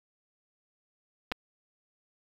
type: clicks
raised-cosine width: 0.3 ms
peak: -16 dBFS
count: 2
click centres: 1.317 / 1.321 s
effects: 7-bit